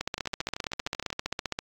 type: two click trains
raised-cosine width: 0.2 ms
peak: -17 / -12 dBFS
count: 13 / 25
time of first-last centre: 0.18-1.103 / 0.01-1.589 s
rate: 13 / 15.2 Hz
effects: AAC 64 kbps